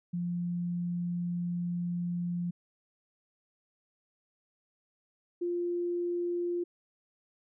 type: tone pair in turn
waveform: sine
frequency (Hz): 174.61 / 349.2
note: F3 / F4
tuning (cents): 0 / 0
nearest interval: octave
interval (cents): 1200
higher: second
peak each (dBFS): -30 / -29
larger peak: second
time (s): 0.13-2.51 / 5.41-6.64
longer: first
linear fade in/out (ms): 10
effects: none